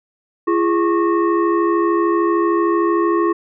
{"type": "tone with frequency modulation", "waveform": "sine", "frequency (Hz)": 339.9, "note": "F4", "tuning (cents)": -47, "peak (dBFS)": -13, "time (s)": [0.47, 3.33], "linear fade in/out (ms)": 10, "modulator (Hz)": 753, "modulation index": 1, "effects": []}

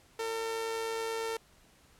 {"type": "tone with amplitude modulation", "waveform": "sawtooth", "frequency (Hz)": 452, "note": "A4", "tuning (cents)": 47, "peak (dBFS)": -27, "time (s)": [0.19, 1.37], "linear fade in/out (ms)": 5, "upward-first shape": "sine", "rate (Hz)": 109, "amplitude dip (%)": 40, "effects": ["pink hiss -62 dBFS RMS until 1.99 s", "low-pass 12000 Hz 12 dB/octave"]}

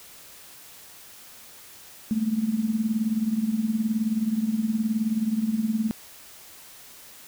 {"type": "tone with tremolo", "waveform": "sine", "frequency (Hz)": 219.7, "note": "A3", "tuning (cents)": -2, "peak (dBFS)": -18, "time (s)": [2.11, 5.91], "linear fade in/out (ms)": 0, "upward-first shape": "triangle", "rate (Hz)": 19, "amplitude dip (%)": 85, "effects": ["white hiss -47 dBFS RMS until 7.27 s"]}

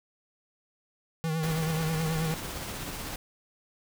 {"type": "tone with vibrato", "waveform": "square", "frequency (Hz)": 160, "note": "D#3", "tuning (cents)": 49, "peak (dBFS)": -28, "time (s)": [1.24, 2.34], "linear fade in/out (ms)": 0, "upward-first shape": "triangle", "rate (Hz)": 9.3, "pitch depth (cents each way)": 59}
{"type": "noise with tremolo", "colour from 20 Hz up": "pink", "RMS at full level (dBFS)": -36, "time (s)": [1.43, 3.16], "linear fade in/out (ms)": 2, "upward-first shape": "sine", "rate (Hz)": 16, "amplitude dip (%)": 25}
{"effects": []}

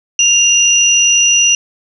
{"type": "tone pair together", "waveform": "sine", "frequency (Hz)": [2794, 5869], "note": ["F7", "F#8"], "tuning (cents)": [0, -15], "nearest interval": "octave + minor second", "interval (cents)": 1285, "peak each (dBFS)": -10, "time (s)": [0.19, 1.55], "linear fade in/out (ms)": 2, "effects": []}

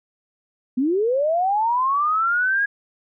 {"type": "linear sweep", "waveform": "sine", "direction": "up", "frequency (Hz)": [239.1, 1661.2], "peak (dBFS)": -17, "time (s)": [0.77, 2.66], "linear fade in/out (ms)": 10, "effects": []}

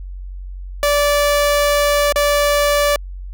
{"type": "tone with dropouts", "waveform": "sawtooth", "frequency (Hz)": 581, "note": "D5", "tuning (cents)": -19, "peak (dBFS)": -9, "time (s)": [0.83, 2.96], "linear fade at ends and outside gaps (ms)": 1, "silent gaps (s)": [2.124, 2.159], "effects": ["added 46 Hz sine -27 dBFS peak until 3.33 s"]}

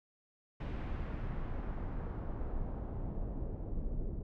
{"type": "noise with low-pass filter sweep", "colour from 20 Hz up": "brown", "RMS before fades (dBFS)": -38, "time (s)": [0.6, 4.23], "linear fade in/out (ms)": 5, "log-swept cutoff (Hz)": [2700, 400], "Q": 0.99, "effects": []}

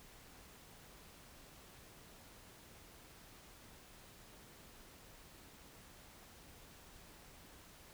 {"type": "silence", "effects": ["pink hiss -59 dBFS RMS until 7.93 s"]}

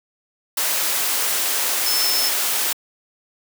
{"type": "tone in noise", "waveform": "sine", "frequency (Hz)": 5274, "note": "E8", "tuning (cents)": 0, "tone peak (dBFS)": -20, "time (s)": [1.86, 2.29], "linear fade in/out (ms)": 5, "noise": "white", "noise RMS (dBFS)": -21, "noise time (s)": [0.57, 2.73], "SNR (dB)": -2, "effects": ["high-pass 400 Hz 12 dB/octave"]}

